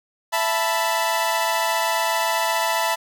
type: chord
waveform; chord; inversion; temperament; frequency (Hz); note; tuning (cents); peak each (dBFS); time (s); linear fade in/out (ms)
sawtooth; E suspended fourth; none; equal with one note detuned; 663.5 / 880 / 987.8; E5 / A5 / B5; +11 / 0 / 0; -21 / -20 / -20; 0.32-2.96; 20
effects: none